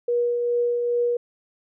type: tone with tremolo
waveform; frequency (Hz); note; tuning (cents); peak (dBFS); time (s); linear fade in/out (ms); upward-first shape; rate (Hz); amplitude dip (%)
sine; 480; B4; -49; -18; 0.08-1.17; 5; triangle; 2.4; 35
effects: none